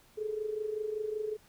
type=tone with amplitude modulation; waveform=sine; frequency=428.2 Hz; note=A4; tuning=47 cents flat; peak=-29 dBFS; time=0.17-1.37 s; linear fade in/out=20 ms; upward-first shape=sine; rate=25.3 Hz; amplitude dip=70%; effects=pink hiss -62 dBFS RMS until 1.48 s